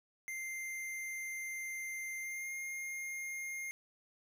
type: tone with pitch glide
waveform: square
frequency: 2093 to 2125 Hz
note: C7 to C7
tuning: 0 to +26 cents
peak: -40 dBFS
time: 0.28-3.71 s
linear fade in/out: 0 ms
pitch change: +26 cents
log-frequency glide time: 2.2-2.52 s
effects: none